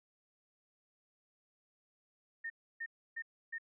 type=tone bursts; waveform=sine; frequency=1829 Hz; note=A#6; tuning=33 cents flat; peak=-38 dBFS; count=4; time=2.44-3.584 s; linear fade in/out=10 ms; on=61 ms; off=300 ms; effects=none